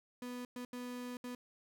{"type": "tone bursts at uneven times", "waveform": "35% pulse", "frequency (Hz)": 246.9, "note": "B3", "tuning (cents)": 0, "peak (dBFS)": -40, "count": 4, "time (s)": [[0.22, 0.45], [0.56, 0.65], [0.73, 1.17], [1.24, 1.35]], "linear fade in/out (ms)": 2, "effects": []}